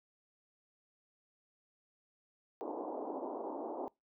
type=band-pass noise; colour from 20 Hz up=pink; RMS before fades=-41 dBFS; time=2.61-3.88 s; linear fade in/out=0 ms; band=270 to 940 Hz; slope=48 dB/octave; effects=noise-tail reverb RT60 0.2 s tail -24 dB re dry